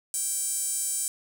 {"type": "tone with high-pass filter", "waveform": "sawtooth", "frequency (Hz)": 784, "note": "G5", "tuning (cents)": 0, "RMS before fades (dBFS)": -29, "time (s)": [0.14, 1.08], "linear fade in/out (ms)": 0, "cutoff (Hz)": 8300, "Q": 4.6, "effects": []}